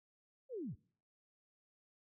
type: linear sweep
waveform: sine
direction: down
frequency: 554.4 to 61.74 Hz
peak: -40 dBFS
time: 0.49-0.76 s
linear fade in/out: 50 ms
effects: noise-tail reverb RT60 0.5 s tail -24 dB re dry